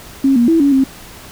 sine tone with pitch steps, 271.1 / 237.5 / 328.3 / 282 / 266.8 Hz, C#4 / A#3 / E4 / C#4 / C4, -38 / +33 / -7 / +30 / +34 cents, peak -8 dBFS, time 0.24-0.84 s, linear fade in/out 5 ms, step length 120 ms, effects pink hiss -36 dBFS RMS until 1.31 s

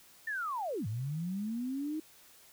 sine linear two-way sweep, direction down then up, 1819 to 101 to 317.9 Hz, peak -33 dBFS, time 0.27-2 s, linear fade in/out 5 ms, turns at 0.87 s, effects white hiss -59 dBFS RMS until 2.52 s

